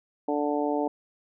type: harmonic tone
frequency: 146.83 Hz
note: D3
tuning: in tune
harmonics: 2 / 3 / 4 / 5 / 6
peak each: -28 / -30 / -31 / -32 / -33 dBFS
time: 0.28-0.88 s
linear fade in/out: 5 ms
effects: none